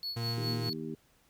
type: tone with tremolo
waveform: triangle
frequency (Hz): 4397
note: C#8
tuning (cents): -15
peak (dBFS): -32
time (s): 0.03-0.73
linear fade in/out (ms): 0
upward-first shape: sine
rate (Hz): 4.9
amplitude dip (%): 85
type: tone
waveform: 40% pulse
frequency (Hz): 116.54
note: A#2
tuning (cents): 0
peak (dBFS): -32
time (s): 0.16-0.7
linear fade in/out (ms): 10
type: harmonic tone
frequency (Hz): 79.3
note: D#2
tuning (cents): +33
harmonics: 2 / 3 / 4 / 5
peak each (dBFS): -42 / -40 / -42 / -42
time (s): 0.37-0.95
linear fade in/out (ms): 5
effects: pink hiss -67 dBFS RMS until 1.29 s